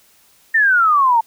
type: exponential sweep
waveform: sine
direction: down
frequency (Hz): 1842 to 890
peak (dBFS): -10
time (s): 0.54-1.21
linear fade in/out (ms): 10
effects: white hiss -53 dBFS RMS until 1.26 s